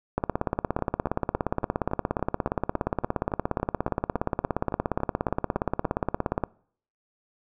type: two click trains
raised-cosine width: 1 ms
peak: -19 / -10 dBFS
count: 19 / 108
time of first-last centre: 0.79-5.846 / 0.18-6.437 s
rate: 3.56 / 17.1 Hz
effects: noise-tail reverb RT60 0.6 s tail -25 dB re dry